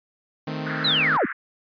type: chord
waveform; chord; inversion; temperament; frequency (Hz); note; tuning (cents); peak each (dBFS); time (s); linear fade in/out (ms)
sawtooth; A diminished; second; equal; 155.56 / 220 / 261.6; Eb3 / A3 / C4; 0 / 0 / 0; -26 / -31 / -29; 0.47-1.17; 5
type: band-pass noise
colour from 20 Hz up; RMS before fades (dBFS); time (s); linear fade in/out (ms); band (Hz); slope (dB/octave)
white; -31; 0.66-1.33; 5; 1300 to 1800; 48
type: linear sweep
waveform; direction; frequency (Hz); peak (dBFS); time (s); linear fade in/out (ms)
sine; down; 4176 to 155.56; -18; 0.84-1.26; 10
effects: resampled to 11025 Hz